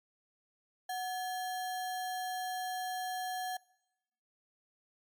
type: tone with sample-and-hold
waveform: sine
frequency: 740 Hz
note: F#5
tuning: in tune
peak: -34 dBFS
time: 0.89-3.57 s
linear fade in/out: 5 ms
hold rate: 2450 Hz
effects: noise-tail reverb RT60 0.9 s tail -23 dB re dry + MP3 96 kbps